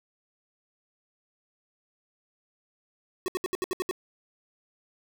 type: tone bursts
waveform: square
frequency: 370 Hz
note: F#4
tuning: in tune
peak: -27 dBFS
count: 8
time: 3.26-3.911 s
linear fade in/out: 0 ms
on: 21 ms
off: 69 ms
effects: none